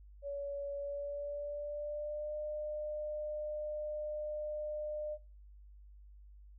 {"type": "tone with pitch glide", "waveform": "sine", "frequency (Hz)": [566, 603.1], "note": ["C#5", "D5"], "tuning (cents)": [36, 46], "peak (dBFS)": -37, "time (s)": [0.22, 5.18], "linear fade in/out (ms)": 50, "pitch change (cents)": 110, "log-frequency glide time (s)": [0.75, 2.36], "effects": ["noise-tail reverb RT60 0.3 s tail -17 dB re dry", "added 50 Hz sine -53 dBFS peak until 6.58 s"]}